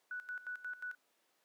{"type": "tone with tremolo", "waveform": "sine", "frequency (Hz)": 1480, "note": "F#6", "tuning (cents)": 0, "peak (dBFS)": -39, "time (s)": [0.11, 0.95], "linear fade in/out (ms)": 2, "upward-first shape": "square", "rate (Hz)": 5.6, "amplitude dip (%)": 80, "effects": ["pink hiss -75 dBFS RMS until 1.44 s", "high-pass 400 Hz 12 dB/octave"]}